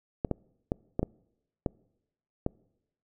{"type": "clicks", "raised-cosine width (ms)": 2, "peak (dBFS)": -14, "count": 7, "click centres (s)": [0.248, 0.313, 0.719, 0.994, 1.03, 1.662, 2.464], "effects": ["noise-tail reverb RT60 0.9 s tail -26 dB re dry"]}